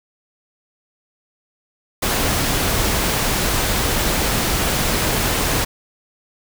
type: noise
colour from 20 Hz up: pink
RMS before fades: -19 dBFS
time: 2.02-5.65 s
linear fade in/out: 10 ms
effects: none

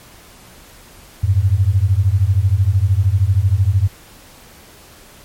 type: beating tone pair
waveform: sine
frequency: 90.2 / 103.2 Hz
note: F#2 / G#2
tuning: -44 / -10 cents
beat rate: 13 Hz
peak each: -14 dBFS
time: 1.23-3.88 s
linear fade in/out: 10 ms
effects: pink hiss -43 dBFS RMS until 5.24 s + MP3 64 kbps

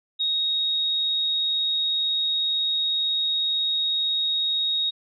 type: tone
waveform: sine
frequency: 3758 Hz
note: A#7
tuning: 13 cents sharp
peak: -21 dBFS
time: 0.19-4.91 s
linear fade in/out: 20 ms
effects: none

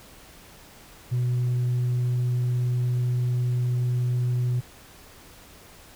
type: tone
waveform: sine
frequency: 123.47 Hz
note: B2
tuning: in tune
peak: -19 dBFS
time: 1.11-4.61 s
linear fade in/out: 20 ms
effects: tanh soft clip ceiling -20 dBFS + pink hiss -49 dBFS RMS until 5.95 s

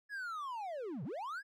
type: linear two-way sweep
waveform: triangle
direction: down then up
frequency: 1714 to 117.7 to 1714 Hz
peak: -37 dBFS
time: 0.09-1.43 s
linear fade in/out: 50 ms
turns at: 1.04 s
effects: none

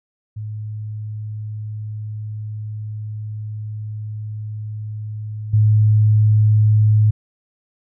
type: tone with level steps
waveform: sine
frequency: 107 Hz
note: A2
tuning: 48 cents flat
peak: -25 / -10 dBFS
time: 0.36-7.11 s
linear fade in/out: 10 ms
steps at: 5.53 s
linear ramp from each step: 10 ms
effects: none

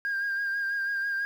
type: tone with vibrato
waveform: sine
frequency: 1609 Hz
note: G6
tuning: 45 cents sharp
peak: -25 dBFS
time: 0.05-1.25 s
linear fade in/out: 0 ms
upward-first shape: sine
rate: 6.1 Hz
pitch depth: 30 cents each way
effects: tanh soft clip ceiling -24 dBFS + 9-bit

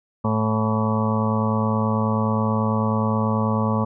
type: harmonic tone with a mistuned harmonic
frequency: 109.3 Hz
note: A2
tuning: 11 cents flat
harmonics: 1 / 2 / 4 / 5 / 6 / 7 / 8 / 9 / 10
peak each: -23 / -22 / -31 / -29 / -36 / -37 / -31 / -30 / -29 dBFS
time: 0.24-3.85 s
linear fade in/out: 10 ms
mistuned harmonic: 10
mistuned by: +64 cents
effects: none

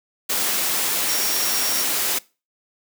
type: tone in noise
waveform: sine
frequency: 5588 Hz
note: F8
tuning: in tune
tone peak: -26 dBFS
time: 1.08-1.84 s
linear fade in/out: 10 ms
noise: white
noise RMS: -22 dBFS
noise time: 0.29-2.19 s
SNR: -7 dB
effects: noise-tail reverb RT60 0.3 s tail -22 dB re dry + high-pass 200 Hz 12 dB/octave

